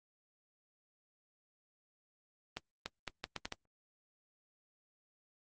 accelerating click train, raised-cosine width 0.2 ms, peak -20 dBFS, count 7, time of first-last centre 2.57-3.524 s, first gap 290 ms, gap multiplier 0.75, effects Opus 24 kbps

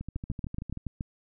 two click trains, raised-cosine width 5 ms, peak -20 / -24 dBFS, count 7 / 11, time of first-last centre 0.16-1.009 / 0.01-0.773 s, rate 7.07 / 13.1 Hz, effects none

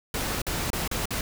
pink noise with dropouts, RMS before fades -29 dBFS, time 0.14-1.21 s, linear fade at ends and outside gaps 2 ms, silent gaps 0.418-0.466 / 0.703-0.731 / 0.877-0.913 / 1.056-1.106 s, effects none

